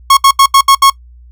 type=tone bursts at uneven times; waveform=45% pulse; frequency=1095 Hz; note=C#6; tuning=22 cents flat; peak=-3 dBFS; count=6; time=0.1-0.17 / 0.24-0.31 / 0.39-0.46 / 0.54-0.61 / 0.68-0.75 / 0.82-0.9 s; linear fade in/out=5 ms; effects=noise-tail reverb RT60 0.1 s tail -21 dB re dry + added 60 Hz sine -35 dBFS peak until 1.31 s